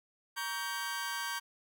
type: chord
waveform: sawtooth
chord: G diminished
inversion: first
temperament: just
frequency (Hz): 940.8 / 1128.9 / 1568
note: Bb5 / Db6 / G6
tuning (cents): +16 / +31 / 0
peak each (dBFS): -37 / -38 / -34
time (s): 0.36-1.4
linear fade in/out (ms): 20
effects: none